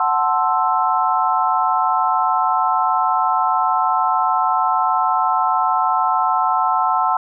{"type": "chord", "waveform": "sine", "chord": "F# half-diminished seventh", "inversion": "none", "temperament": "equal", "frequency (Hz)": [740, 880, 1046.5, 1318.5], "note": ["F#5", "A5", "C6", "E6"], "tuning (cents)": [0, 0, 0, 0], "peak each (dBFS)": -20, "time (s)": [0, 7.17], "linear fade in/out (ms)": 2, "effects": []}